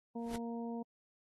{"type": "harmonic tone", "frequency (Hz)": 233.1, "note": "A#3", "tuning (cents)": 0, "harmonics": [1, 2, 3, 4], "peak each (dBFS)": [-39, -45, -49, -51], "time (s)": [0.15, 0.83], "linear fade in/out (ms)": 10}
{"type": "noise with exponential growth", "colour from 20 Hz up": "pink", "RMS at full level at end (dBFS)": -42, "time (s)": [0.18, 0.36], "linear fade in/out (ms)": 2, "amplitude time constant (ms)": 39}
{"effects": ["AAC 32 kbps"]}